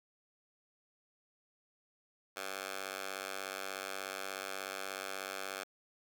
10% pulse tone with high-pass filter, 96.6 Hz, G2, 25 cents flat, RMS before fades -42 dBFS, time 2.36-5.64 s, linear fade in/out 10 ms, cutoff 840 Hz, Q 0.83, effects none

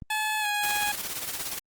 click, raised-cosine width 5 ms, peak -25 dBFS, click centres 0.022 s
15% pulse tone with pitch glide, 860 to 829.7 Hz, A5 to G#5, -40 to -2 cents, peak -19 dBFS, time 0.1-0.92 s, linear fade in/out 5 ms, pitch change -62 cents, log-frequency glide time 0.4-0.47 s
white noise with tremolo, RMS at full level -31 dBFS, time 0.63-1.59 s, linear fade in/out 5 ms, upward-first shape sine, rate 17 Hz, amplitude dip 60%
effects Opus 24 kbps

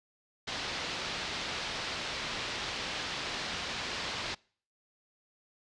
white low-pass noise, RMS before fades -37 dBFS, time 0.47-4.35 s, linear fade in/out 10 ms, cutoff 4700 Hz, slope 24 dB/octave, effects noise-tail reverb RT60 0.5 s tail -26 dB re dry + resampled to 22050 Hz

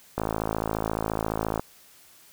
click train, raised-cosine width 1 ms, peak -12 dBFS, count 78, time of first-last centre 0.18-1.595 s, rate 54.4 Hz, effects white hiss -54 dBFS RMS until 2.32 s

